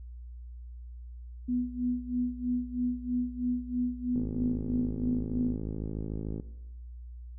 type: tone with tremolo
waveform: sine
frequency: 246.9 Hz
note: B3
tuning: in tune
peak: -25 dBFS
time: 1.48-5.57 s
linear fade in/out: 10 ms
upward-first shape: sine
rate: 3.1 Hz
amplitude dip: 80%
type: click train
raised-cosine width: 3 ms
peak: -23 dBFS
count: 121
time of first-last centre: 4.16-6.399 s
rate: 53.6 Hz
effects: noise-tail reverb RT60 1.0 s tail -18 dB re dry + added 60 Hz sine -41 dBFS peak until 7.38 s